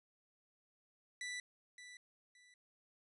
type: tone with echo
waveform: sawtooth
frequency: 1975.5 Hz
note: B6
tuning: in tune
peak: -38 dBFS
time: 1.21-1.4 s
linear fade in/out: 2 ms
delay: 570 ms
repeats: 2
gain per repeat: -11 dB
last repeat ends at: 2.54 s
effects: resampled to 24000 Hz